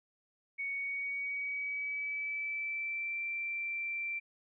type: tone with pitch glide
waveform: sine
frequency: 2229 to 2349 Hz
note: C#7 to D7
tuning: +9 to 0 cents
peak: -34 dBFS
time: 0.58-4.2 s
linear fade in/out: 20 ms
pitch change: +91 cents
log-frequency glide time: 0.72-3.21 s
effects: none